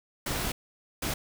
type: noise bursts at uneven times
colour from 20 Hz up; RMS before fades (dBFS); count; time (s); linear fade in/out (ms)
pink; -31; 2; 0.26-0.52 / 1.02-1.14; 5
effects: none